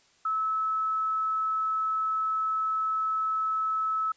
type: tone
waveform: sine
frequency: 1300 Hz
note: E6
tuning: 24 cents flat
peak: -25 dBFS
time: 0.25-4.12 s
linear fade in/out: 5 ms
effects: white hiss -63 dBFS RMS until 4.16 s + resampled to 16000 Hz